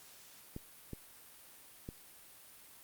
clicks, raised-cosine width 3 ms, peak -29 dBFS, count 3, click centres 0.564 / 0.933 / 1.889 s, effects white hiss -57 dBFS RMS until 2.83 s + Opus 48 kbps

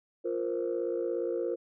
sine chord, F suspended fourth, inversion none, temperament equal, 349.2 / 466.2 / 523.3 Hz, F4 / Bb4 / C5, 0 / 0 / 0 cents, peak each -32 / -32 / -34 dBFS, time 0.24-1.56 s, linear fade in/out 20 ms, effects tanh soft clip ceiling -22 dBFS

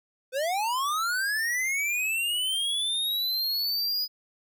square linear sweep, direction up, 493.9 to 4978 Hz, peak -26 dBFS, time 0.32-4.08 s, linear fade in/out 50 ms, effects none

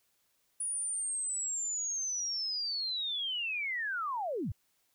sine linear sweep, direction down, 9790 to 63.9 Hz, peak -32 dBFS, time 0.6-4.52 s, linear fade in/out 5 ms, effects white hiss -74 dBFS RMS until 4.94 s

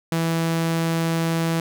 sawtooth tone, 164.81 Hz, E3, in tune, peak -16 dBFS, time 0.12-1.6 s, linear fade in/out 2 ms, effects none

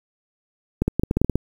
clicks, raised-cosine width 3 ms, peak -6 dBFS, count 10, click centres 0.82 / 0.88 / 0.996 / 1.035 / 1.111 / 1.17 / 1.216 / 1.246 / 1.297 / 1.356 s, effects 7-bit

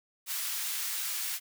white high-pass noise, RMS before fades -34 dBFS, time 0.26-1.4 s, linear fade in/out 50 ms, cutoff 1400 Hz, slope 12 dB/octave, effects none

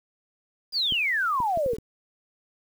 sine exponential sweep, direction down, 4978 to 417.8 Hz, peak -22 dBFS, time 0.72-1.77 s, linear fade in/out 50 ms
clicks, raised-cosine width 3 ms, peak -23 dBFS, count 6, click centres 0.923 / 1.403 / 1.574 / 1.662 / 1.734 / 1.785 s
effects 8-bit

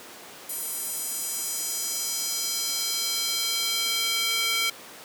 square tone with high-pass filter sweep, 454.1 Hz, A#4, 45 cents flat, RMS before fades -28 dBFS, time 0.49-4.7 s, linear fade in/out 5 ms, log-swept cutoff 10000 to 2500 Hz, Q 1.5, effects pink hiss -43 dBFS RMS until 5.04 s + high-pass 300 Hz 12 dB/octave

